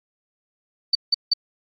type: tone bursts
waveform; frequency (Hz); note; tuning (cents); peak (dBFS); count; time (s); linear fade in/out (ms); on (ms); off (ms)
sine; 4571; D8; -48; -14; 3; 0.93-1.336; 5; 22; 170
effects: AAC 64 kbps